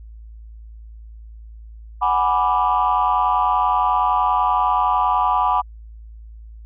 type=chord; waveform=sine; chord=G# half-diminished seventh; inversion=third; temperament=equal; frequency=740 / 830.6 / 987.8 / 1174.7 Hz; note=F#5 / G#5 / B5 / D6; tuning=0 / 0 / 0 / 0 cents; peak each=-21 / -21 / -18 / -20 dBFS; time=2.01-5.62 s; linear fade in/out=20 ms; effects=tanh soft clip ceiling -8 dBFS + added 55 Hz sine -36 dBFS peak until 6.65 s